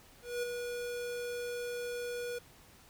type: tone with ADSR envelope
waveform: square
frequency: 483.8 Hz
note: B4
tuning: 36 cents flat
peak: -32 dBFS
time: 0.22-2.39 s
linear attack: 210 ms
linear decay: 8 ms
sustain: -5 dB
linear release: 10 ms
effects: pink hiss -59 dBFS RMS until 2.89 s